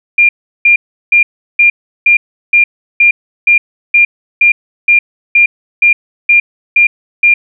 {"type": "tone bursts", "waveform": "sine", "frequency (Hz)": 2400, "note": "D7", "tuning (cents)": 37, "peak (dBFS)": -3, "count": 16, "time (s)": [0.18, 7.34], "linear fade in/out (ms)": 5, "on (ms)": 110, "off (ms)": 360, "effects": []}